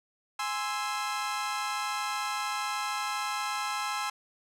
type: chord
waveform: sawtooth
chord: Ab augmented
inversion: none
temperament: equal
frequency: 830.6 / 1046.5 / 1318.5 Hz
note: Ab5 / C6 / E6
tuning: 0 / 0 / 0 cents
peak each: -31 dBFS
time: 0.39-4.1 s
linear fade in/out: 5 ms
effects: low-pass 10000 Hz 12 dB/octave